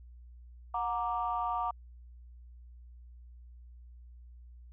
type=chord; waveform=sine; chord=Gb augmented; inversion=none; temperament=equal with one note detuned; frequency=726.9 / 932.3 / 1174.7 Hz; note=Gb5 / Bb5 / D6; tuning=-31 / 0 / 0 cents; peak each=-34 dBFS; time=0.74-1.71 s; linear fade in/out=5 ms; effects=tanh soft clip ceiling -21 dBFS + added 60 Hz sine -49 dBFS peak until 4.72 s